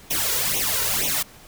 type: noise with flanger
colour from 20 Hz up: white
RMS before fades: -23 dBFS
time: 0.1-1.23 s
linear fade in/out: 10 ms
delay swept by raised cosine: 0.32 to 2.12 ms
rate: 2.1 Hz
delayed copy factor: +1
effects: pink hiss -47 dBFS RMS until 1.47 s

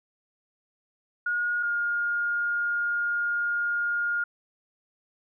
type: tone pair in turn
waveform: sine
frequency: 1438 / 1419 Hz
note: F#6 / F6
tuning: -50 / +27 cents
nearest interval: unison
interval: 23 cents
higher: first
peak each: -24 dBFS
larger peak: neither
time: 1.26-1.63 / 1.63-4.24 s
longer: second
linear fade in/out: 5 ms
effects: none

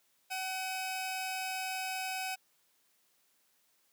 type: tone pair together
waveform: sawtooth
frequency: 755 / 2546 Hz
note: F#5 / D#7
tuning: +35 / +39 cents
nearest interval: octave + major sixth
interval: 2104 cents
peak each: -33 / -36 dBFS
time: 0.3-2.36 s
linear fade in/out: 20 ms
effects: white hiss -72 dBFS RMS until 3.92 s + high-pass 150 Hz 12 dB/octave

